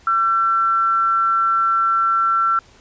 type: tone with frequency modulation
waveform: sine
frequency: 1350 Hz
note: E6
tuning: 41 cents sharp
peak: -14 dBFS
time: 0.07-2.59 s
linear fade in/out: 2 ms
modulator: 199 Hz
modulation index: 0.32
effects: pink hiss -50 dBFS RMS until 2.8 s + resampled to 16000 Hz